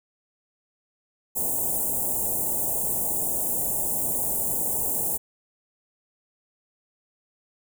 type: band-stop noise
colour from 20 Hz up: white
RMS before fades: -26 dBFS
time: 1.35-5.18 s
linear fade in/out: 20 ms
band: 870 to 7500 Hz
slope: 48 dB/octave
effects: none